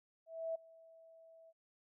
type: tone with ADSR envelope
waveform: sine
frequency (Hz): 654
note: E5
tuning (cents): -14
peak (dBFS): -35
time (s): 0.26-1.53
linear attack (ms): 290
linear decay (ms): 10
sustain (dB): -23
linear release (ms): 38
effects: none